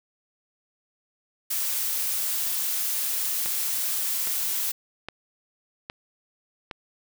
blue noise, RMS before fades -27 dBFS, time 1.5-4.72 s, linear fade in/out 10 ms
click train, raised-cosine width 0.3 ms, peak -18 dBFS, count 5, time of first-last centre 3.46-6.712 s, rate 1.23 Hz
effects none

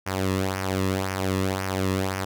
sawtooth tone with flanger, 95 Hz, F#2, 46 cents sharp, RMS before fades -26 dBFS, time 0.06-2.25 s, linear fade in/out 10 ms, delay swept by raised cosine 0.25 to 1.35 ms, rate 1.9 Hz, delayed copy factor -0.65, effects none

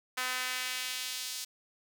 sawtooth tone with high-pass filter sweep, 254.1 Hz, B3, 49 cents sharp, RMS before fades -36 dBFS, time 0.17-1.45 s, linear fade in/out 10 ms, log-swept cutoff 1400 to 4800 Hz, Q 1.1, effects none

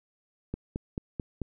click train, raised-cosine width 3 ms, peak -19 dBFS, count 5, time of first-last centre 0.54-1.417 s, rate 4.56 Hz, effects none

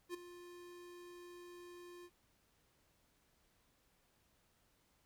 square tone with ADSR envelope, 351.9 Hz, F4, 13 cents sharp, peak -40 dBFS, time 0.09-2.1 s, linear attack 52 ms, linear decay 10 ms, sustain -13 dB, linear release 51 ms, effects pink hiss -75 dBFS RMS until 5.05 s

